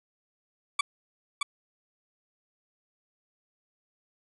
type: tone with echo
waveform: 20% pulse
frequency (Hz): 1148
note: D6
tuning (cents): -40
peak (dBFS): -17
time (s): 0.79-0.81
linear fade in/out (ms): 5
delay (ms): 620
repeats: 1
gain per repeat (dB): -4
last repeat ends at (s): 1.43
effects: resampled to 24000 Hz